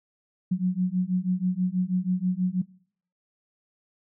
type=beating tone pair; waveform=sine; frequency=179.7 / 185.9 Hz; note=F3 / F#3; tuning=+50 / +8 cents; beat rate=6.2 Hz; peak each=-25 dBFS; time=0.51-2.62 s; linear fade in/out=10 ms; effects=noise-tail reverb RT60 0.6 s tail -23 dB re dry